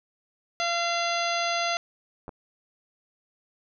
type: harmonic tone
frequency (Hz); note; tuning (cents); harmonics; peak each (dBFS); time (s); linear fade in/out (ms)
686; F5; -31; 1 / 2 / 3 / 4 / 5 / 6 / 7 / 9; -28 / -31 / -33 / -34 / -35 / -36 / -36 / -38; 0.6-1.77; 0
type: clicks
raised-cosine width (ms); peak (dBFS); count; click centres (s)
1; -25; 2; 2.281 / 2.292
effects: none